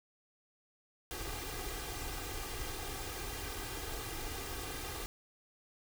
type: noise with comb filter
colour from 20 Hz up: pink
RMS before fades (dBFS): -41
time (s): 1.11-5.06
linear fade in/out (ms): 0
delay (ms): 2.5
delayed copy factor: +0.75
effects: none